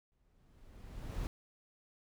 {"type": "noise with exponential growth", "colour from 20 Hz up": "brown", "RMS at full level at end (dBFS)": -36, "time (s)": [0.12, 1.27], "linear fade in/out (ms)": 0, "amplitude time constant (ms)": 250, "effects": []}